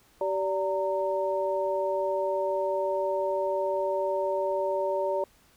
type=tone cluster; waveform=sine; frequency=384.8 / 579 / 921 Hz; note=G4 / D5 / A#5; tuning=-32 / -25 / -21 cents; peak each=-31 / -27 / -32 dBFS; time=0.21-5.24 s; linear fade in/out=2 ms; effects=pink hiss -61 dBFS RMS until 5.56 s